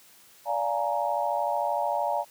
sine chord, Bb dominant seventh, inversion first, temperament just, 582.7 / 699.2 / 839.1 / 932.3 Hz, D5 / F5 / Ab5 / Bb5, -14 / +2 / +18 / 0 cents, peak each -30 dBFS, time 0.45-2.25 s, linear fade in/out 50 ms, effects white hiss -55 dBFS RMS until 2.3 s + high-pass 80 Hz 12 dB/octave

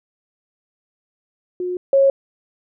sine tone pair in turn, 360.7 / 546.9 Hz, F#4 / C#5, -44 / -23 cents, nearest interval perfect fifth, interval 721 cents, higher second, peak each -21 / -10 dBFS, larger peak second, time 1.6-1.77 / 1.93-2.1 s, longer neither, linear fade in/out 2 ms, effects none

